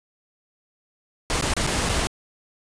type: noise with dropouts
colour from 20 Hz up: pink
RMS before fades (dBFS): -23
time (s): 1.3-2.07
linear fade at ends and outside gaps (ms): 0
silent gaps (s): 1.411-1.424 / 1.537-1.566 / 1.666-1.673 / 1.89-1.894
effects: resampled to 22050 Hz